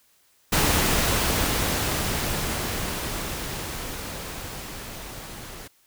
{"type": "noise with level ramp", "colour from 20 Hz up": "pink", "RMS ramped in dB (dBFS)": [-20, -40], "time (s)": [0.52, 5.68], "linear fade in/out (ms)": 10, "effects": ["white hiss -62 dBFS RMS until 5.86 s"]}